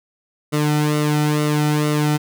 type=tone with flanger; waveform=sawtooth; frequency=150 Hz; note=D3; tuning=37 cents sharp; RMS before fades=-18 dBFS; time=0.52-2.18 s; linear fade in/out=20 ms; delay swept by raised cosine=1.2 to 1.84 ms; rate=2.2 Hz; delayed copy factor=-0.75; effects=none